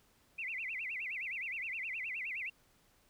sine tone with vibrato, 2338 Hz, D7, 8 cents flat, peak -37 dBFS, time 0.38-2.5 s, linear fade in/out 10 ms, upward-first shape sine, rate 9.6 Hz, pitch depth 280 cents each way, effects pink hiss -69 dBFS RMS until 3.09 s

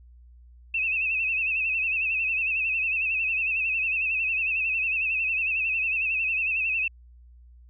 sine tone with vibrato, 2610 Hz, E7, 18 cents flat, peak -23 dBFS, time 0.74-6.88 s, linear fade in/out 5 ms, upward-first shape sine, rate 11 Hz, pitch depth 73 cents each way, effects added 60 Hz sine -48 dBFS peak until 7.69 s

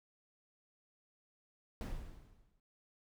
brown noise with exponential decay, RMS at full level -36 dBFS, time 1.81-2.6 s, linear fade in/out 1 ms, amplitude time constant 170 ms, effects none

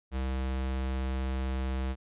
square tone, 65.41 Hz, C2, in tune, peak -30 dBFS, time 0.11-1.96 s, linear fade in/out 50 ms, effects resampled to 8000 Hz

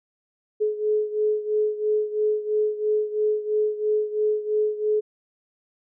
sine beating tone pair, 424.7 / 427.7 Hz, G#4 / A4, +39 / -49 cents, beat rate 3 Hz, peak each -22 / -26 dBFS, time 0.6-5.01 s, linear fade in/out 20 ms, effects none

